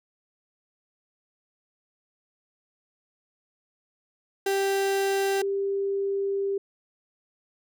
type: tone pair in turn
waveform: 35% pulse / sine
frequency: 392 / 395.2 Hz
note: G4 / G4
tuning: 0 / +14 cents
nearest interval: unison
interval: 14 cents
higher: second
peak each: -21 / -24 dBFS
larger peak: first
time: 4.46-5.42 / 5.42-6.58 s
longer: second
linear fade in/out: 5 ms
effects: none